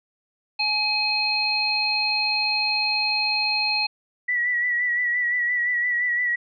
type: harmonic tone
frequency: 843 Hz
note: G#5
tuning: 26 cents sharp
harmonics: 1 / 3 / 5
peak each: -29 / -24 / -23 dBFS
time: 0.59-3.87 s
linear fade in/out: 10 ms
type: tone with vibrato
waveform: sine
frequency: 1946 Hz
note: B6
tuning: 26 cents flat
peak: -20 dBFS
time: 4.28-6.36 s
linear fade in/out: 10 ms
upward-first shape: sine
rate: 5.8 Hz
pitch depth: 37 cents each way
effects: none